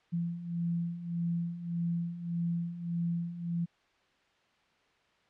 sine beating tone pair, 169.2 / 170.9 Hz, E3 / F3, +45 / -37 cents, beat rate 1.7 Hz, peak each -37 / -32 dBFS, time 0.12-3.66 s, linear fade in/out 20 ms, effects white hiss -68 dBFS RMS until 5.29 s + low-pass 3000 Hz 12 dB/octave

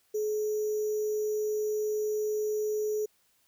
sine tone with sample-and-hold, 425.6 Hz, G#4, 42 cents sharp, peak -27 dBFS, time 0.14-3.06 s, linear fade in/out 10 ms, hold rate 6300 Hz, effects white hiss -69 dBFS RMS until 3.47 s

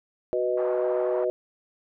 sine chord, B major, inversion second, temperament equal, 370 / 493.9 / 622.3 Hz, F#4 / B4 / D#5, 0 / 0 / 0 cents, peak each -27 dBFS, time 0.33-1.3 s, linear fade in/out 0 ms
white band-pass noise, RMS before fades -38 dBFS, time 0.57-1.25 s, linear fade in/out 10 ms, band 550 to 1100 Hz, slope 24 dB/octave
effects none

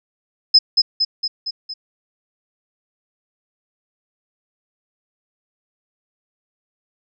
sine tone with echo, 5100 Hz, D#8, 42 cents sharp, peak -6 dBFS, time 0.54-0.59 s, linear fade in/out 10 ms, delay 230 ms, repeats 5, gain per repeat -4 dB, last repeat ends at 1.74 s, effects none

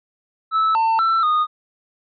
triangle tone with pitch steps, 1308 / 898 / 1336 / 1233 Hz, E6 / A5 / E6 / D#6, -14 / +35 / +23 / -16 cents, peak -13 dBFS, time 0.51-1.47 s, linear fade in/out 50 ms, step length 240 ms, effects resampled to 11025 Hz

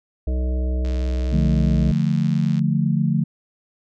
harmonic tone, 62.9 Hz, B1, 32 cents sharp, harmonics 1 / 3 / 5 / 7 / 9 / 10, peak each -19 / -34 / -34 / -37 / -43 / -37 dBFS, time 0.27-1.92 s, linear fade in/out 5 ms
click train, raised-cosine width 0.2 ms, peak -23 dBFS, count 147, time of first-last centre 0.85-2.592 s, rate 83.8 Hz
sine chord, D minor, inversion none, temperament equal, 146.83 / 174.61 / 220 Hz, D3 / F3 / A3, 0 / 0 / 0 cents, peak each -20 / -21 / -22 dBFS, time 1.32-3.24 s, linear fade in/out 10 ms
effects none

